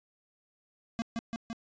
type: tone with echo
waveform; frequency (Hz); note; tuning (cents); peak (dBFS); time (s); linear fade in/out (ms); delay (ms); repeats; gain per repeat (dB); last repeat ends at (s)
square; 229.8; A#3; -25; -30; 0.99-1.02; 0; 170; 3; -2; 1.53
effects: resampled to 16000 Hz